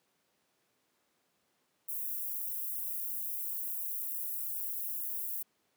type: high-pass noise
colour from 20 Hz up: white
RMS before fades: -37 dBFS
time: 1.88-5.43 s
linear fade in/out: 10 ms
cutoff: 12000 Hz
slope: 24 dB/octave
effects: pink hiss -75 dBFS RMS until 5.76 s + high-pass 200 Hz 12 dB/octave